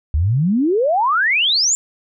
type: exponential sweep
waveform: sine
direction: up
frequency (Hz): 69.3 to 7459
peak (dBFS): -13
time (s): 0.14-1.75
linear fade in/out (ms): 0
effects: none